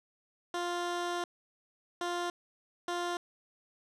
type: tone bursts at uneven times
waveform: 15% pulse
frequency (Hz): 350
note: F4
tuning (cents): +4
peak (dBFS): -26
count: 3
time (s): 0.54-1.24 / 2.01-2.3 / 2.88-3.17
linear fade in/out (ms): 2
effects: low-pass 8000 Hz 12 dB/octave